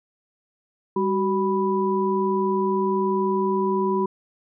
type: tone cluster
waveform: sine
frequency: 198.6 / 377.5 / 986 Hz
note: G3 / F#4 / B5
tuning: +23 / +35 / -3 cents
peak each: -25 / -22 / -25 dBFS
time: 0.96-4.06 s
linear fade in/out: 5 ms
effects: none